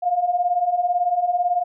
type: beating tone pair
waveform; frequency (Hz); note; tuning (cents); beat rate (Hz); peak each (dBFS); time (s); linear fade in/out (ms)
sine; 696 / 714; F5 / F5; -6 / +38; 18; -23 / -19; 0.02-1.64; 20
effects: none